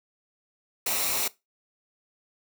white noise with comb filter, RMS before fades -27 dBFS, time 0.86-1.28 s, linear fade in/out 5 ms, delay 0.62 ms, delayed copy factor -0.5, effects noise-tail reverb RT60 0.2 s tail -19 dB re dry

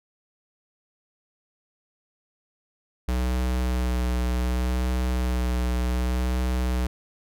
square tone with vibrato, 62 Hz, B1, 7 cents sharp, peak -23 dBFS, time 3.08-6.87 s, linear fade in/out 5 ms, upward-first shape sine, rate 0.67 Hz, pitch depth 19 cents each way, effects none

